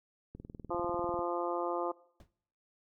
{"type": "click train", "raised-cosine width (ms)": 3, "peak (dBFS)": -32, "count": 18, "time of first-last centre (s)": [0.35, 1.192], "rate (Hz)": 20.2}
{"type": "harmonic tone", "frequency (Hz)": 173.8, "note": "F3", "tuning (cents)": -8, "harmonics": [2, 3, 4, 5, 6, 7], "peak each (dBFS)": [-36, -38, -39, -40, -41, -41], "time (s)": [0.7, 1.92], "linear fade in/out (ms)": 10}
{"type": "noise with exponential decay", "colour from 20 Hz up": "brown", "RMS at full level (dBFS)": -48, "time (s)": [2.2, 2.31], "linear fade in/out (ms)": 2, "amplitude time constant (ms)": 23}
{"effects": ["noise-tail reverb RT60 0.7 s tail -21 dB re dry"]}